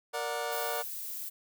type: chord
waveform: 25% pulse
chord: Bb augmented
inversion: none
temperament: equal with one note detuned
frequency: 466.2 / 587.3 / 732.3 Hz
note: Bb4 / D5 / F#5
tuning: 0 / 0 / -18 cents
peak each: -33 dBFS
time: 0.13-0.83 s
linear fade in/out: 20 ms
type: noise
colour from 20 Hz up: violet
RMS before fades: -39 dBFS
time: 0.51-1.3 s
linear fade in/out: 20 ms
effects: none